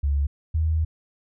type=tone pair in turn; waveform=sine; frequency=70.8 / 79.47 Hz; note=C#2 / D#2; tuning=+37 / +37 cents; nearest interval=major second; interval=200 cents; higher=second; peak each=-19 dBFS; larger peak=neither; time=0.03-0.27 / 0.54-0.85 s; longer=second; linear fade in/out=10 ms; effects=none